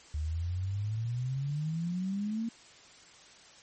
sine exponential sweep, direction up, 73.9 to 233.1 Hz, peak -30 dBFS, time 0.14-2.49 s, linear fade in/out 5 ms, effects white hiss -55 dBFS RMS until 3.62 s + MP3 32 kbps

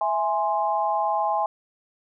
sine chord, E augmented, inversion none, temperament equal, 659.3 / 830.6 / 1046.5 Hz, E5 / G#5 / B#5, 0 / 0 / 0 cents, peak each -27 / -23 / -27 dBFS, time 0.01-1.46 s, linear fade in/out 2 ms, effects none

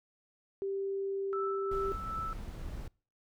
sine tone, 392 Hz, G4, in tune, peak -32 dBFS, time 0.62-1.92 s, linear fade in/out 0 ms
sine tone with tremolo, 1318.5 Hz, E6, in tune, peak -34 dBFS, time 1.33-2.33 s, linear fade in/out 0 ms, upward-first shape sine, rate 2.6 Hz, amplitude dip 45%
brown noise, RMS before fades -41 dBFS, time 1.71-2.88 s, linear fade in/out 5 ms
effects noise-tail reverb RT60 0.4 s tail -25 dB re dry

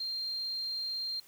sine tone, 4186 Hz, C8, in tune, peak -33 dBFS, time 0-1.2 s, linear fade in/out 5 ms, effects white hiss -59 dBFS RMS until 1.27 s

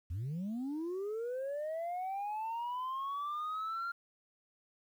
sine linear sweep, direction up, 77 to 1396.9 Hz, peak -33 dBFS, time 0.1-3.92 s, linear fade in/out 10 ms, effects tanh soft clip ceiling -34 dBFS + 11-bit

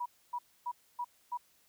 sine tone bursts, 970 Hz, B5, 31 cents flat, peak -33 dBFS, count 5, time 0-1.375 s, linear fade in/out 10 ms, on 59 ms, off 270 ms, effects white hiss -68 dBFS RMS until 1.68 s

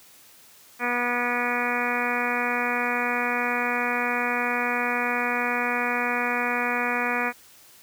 harmonic tone with a mistuned harmonic, 243 Hz, B3, 28 cents flat, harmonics 1 / 2 / 3 / 4 / 5 / 6 / 7 / 8 / 9 / 10, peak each -32 / -32 / -32 / -32 / -32 / -32 / -32 / -32 / -32 / -32 dBFS, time 0.79-7.33 s, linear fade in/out 50 ms, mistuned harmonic 9, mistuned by +24 cents, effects white hiss -52 dBFS RMS until 7.82 s + high-pass 60 Hz 12 dB/octave

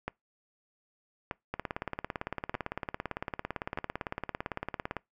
two click trains, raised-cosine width 0.5 ms, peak -18 / -18 dBFS, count 4 / 62, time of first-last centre 0.08-3.775 / 1.54-4.967 s, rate 0.812 / 17.8 Hz, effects noise-tail reverb RT60 0.2 s tail -25 dB re dry

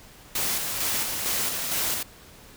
white noise with tremolo, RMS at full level -26 dBFS, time 0.35-2.03 s, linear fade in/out 5 ms, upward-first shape square, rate 2.2 Hz, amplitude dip 35%, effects pink hiss -49 dBFS RMS until 2.56 s

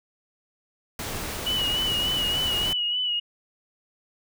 pink noise, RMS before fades -32 dBFS, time 0.99-2.73 s, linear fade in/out 2 ms
sine tone with vibrato, 2935 Hz, F#7, 15 cents flat, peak -23 dBFS, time 1.46-3.2 s, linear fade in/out 10 ms, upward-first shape sine, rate 3.4 Hz, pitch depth 42 cents each way
effects none

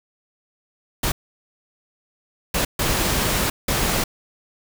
pink noise bursts at uneven times, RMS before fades -21 dBFS, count 4, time 1.03-1.12 / 2.54-2.65 / 2.79-3.5 / 3.68-4.04 s, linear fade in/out 5 ms, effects none

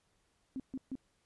sine tone bursts, 263.4 Hz, C4, 12 cents sharp, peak -36 dBFS, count 3, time 0.56-0.954 s, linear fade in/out 0 ms, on 38 ms, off 140 ms, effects pink hiss -75 dBFS RMS until 1.25 s + resampled to 24000 Hz

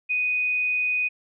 sine tone, 2489 Hz, D#7, in tune, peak -21 dBFS, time 0.09-1.09 s, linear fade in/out 20 ms, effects none

